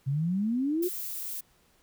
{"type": "exponential sweep", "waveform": "sine", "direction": "up", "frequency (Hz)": [130.81, 373], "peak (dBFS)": -25, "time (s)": [0.06, 0.89], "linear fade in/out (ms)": 20}
{"type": "noise", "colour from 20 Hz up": "violet", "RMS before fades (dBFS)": -36, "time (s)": [0.82, 1.41], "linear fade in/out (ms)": 10}
{"effects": ["pink hiss -65 dBFS RMS until 1.82 s"]}